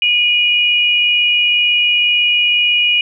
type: tone pair together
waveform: sine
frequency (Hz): 2456 / 2898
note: D#7 / F#7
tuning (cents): -23 / -37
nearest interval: minor third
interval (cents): 286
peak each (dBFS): -13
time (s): 0.02-3.01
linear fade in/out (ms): 2
effects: none